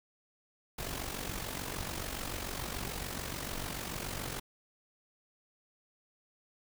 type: noise with amplitude modulation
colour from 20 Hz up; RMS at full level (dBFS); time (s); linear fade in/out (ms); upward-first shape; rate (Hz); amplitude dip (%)
pink; -36; 0.78-4.4; 10; sine; 46.9; 65
effects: none